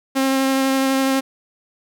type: tone with vibrato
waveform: sawtooth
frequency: 267.5 Hz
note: C4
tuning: 38 cents sharp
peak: -12 dBFS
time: 0.15-1.21 s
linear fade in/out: 20 ms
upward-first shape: sine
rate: 12 Hz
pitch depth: 10 cents each way
effects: none